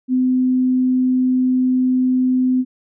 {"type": "tone", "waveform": "sine", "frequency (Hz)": 255.2, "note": "C4", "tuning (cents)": -43, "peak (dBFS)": -13, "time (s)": [0.08, 2.65], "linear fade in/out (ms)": 50, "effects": []}